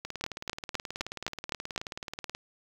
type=two click trains; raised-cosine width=0.2 ms; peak=-19 / -12 dBFS; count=44 / 7; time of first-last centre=0.05-2.349 / 0.24-1.778 s; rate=18.7 / 3.9 Hz; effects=7-bit